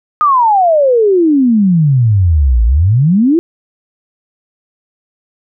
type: exponential two-way sweep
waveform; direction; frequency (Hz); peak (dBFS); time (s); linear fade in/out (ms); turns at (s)
sine; down then up; 1249 to 54.2 to 352.7; -6; 0.21-3.39; 0; 2.64
effects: none